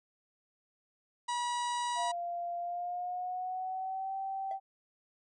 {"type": "harmonic tone", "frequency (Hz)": 967, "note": "B5", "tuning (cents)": -37, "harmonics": [1, 2, 3, 4, 5, 6, 7, 8, 9], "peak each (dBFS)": [-32, -44, -46, -44, -51, -51, -53, -51, -48], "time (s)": [1.28, 2.12], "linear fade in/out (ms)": 10}
{"type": "tone with pitch glide", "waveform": "sine", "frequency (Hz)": [694, 774.5], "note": ["F5", "G5"], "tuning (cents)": [-11, -21], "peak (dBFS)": -34, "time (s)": [1.95, 4.6], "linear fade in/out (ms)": 50, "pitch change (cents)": 190, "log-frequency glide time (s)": [2.58, 4.15]}
{"type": "tone with exponential decay", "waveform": "triangle", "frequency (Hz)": 667, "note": "E5", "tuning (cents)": 20, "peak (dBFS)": -35, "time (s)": [4.51, 4.59], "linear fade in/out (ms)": 2, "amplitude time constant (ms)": 16}
{"effects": []}